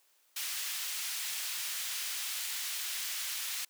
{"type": "high-pass noise", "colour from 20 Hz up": "pink", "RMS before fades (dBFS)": -37, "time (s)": [0.36, 3.65], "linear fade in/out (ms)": 5, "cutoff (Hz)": 2500, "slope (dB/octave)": 12, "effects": ["white hiss -69 dBFS RMS until 3.69 s", "high-pass 400 Hz 12 dB/octave"]}